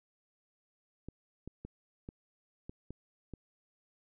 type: clicks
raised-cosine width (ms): 3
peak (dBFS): -30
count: 7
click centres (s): 1.086 / 1.476 / 1.65 / 2.089 / 2.695 / 2.906 / 3.337
effects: none